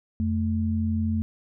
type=tone pair together; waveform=sine; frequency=87.76 / 220 Hz; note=F2 / A3; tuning=+9 / 0 cents; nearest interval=octave + major third; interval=1591 cents; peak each=-25 dBFS; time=0.2-1.22 s; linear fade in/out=0 ms; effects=none